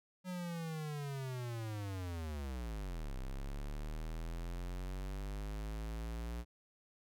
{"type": "linear two-way sweep", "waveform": "square", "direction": "down then up", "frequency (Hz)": [185, 31.99, 59.3], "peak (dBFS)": -40, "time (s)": [0.24, 6.45], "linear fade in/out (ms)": 50, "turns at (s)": 3.15, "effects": []}